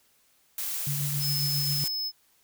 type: noise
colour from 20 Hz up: blue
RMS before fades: -32 dBFS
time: 0.58-1.88 s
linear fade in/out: 2 ms
type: tone with tremolo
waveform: sine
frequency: 143.1 Hz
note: D3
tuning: 45 cents flat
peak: -27 dBFS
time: 0.87-1.84 s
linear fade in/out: 0 ms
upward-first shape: triangle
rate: 7.4 Hz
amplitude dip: 45%
type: tone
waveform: square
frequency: 5200 Hz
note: E8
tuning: 24 cents flat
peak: -29 dBFS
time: 1.19-2.12 s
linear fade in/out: 50 ms
effects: white hiss -65 dBFS RMS until 2.43 s